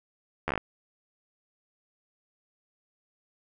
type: slowing click train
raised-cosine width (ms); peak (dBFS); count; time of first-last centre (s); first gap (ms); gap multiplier
0.5; -13; 7; 0.48-0.577; 12; 1.12
effects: none